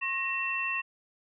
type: tone cluster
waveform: sine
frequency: 1079 / 1870 / 2694 Hz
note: C#6 / A#6 / E7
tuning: -47 / +5 / +37 cents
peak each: -36 / -35 / -30 dBFS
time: 0.01-0.82 s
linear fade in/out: 20 ms
effects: none